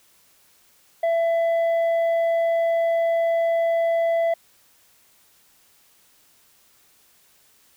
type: tone with tanh clipping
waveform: triangle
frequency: 668 Hz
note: E5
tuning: 23 cents sharp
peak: -19 dBFS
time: 1.03-4.34 s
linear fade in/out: 5 ms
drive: 9 dB
effects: white hiss -58 dBFS RMS until 7.76 s